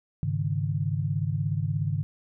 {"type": "chord", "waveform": "sine", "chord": "Ab suspended fourth", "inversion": "none", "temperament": "equal with one note detuned", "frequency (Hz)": [102.16, 138.59, 155.56], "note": ["Ab2", "Db3", "Eb3"], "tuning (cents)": [-28, 0, 0], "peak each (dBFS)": -29, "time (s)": [0.23, 2.03], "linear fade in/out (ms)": 0, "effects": []}